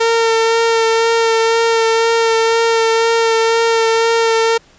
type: tone with vibrato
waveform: sawtooth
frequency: 455.2 Hz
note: A#4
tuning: 41 cents flat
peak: -7 dBFS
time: 0-4.58 s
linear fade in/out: 10 ms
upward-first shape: sine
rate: 2 Hz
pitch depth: 16 cents each way
effects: pink hiss -48 dBFS RMS until 4.78 s + resampled to 16000 Hz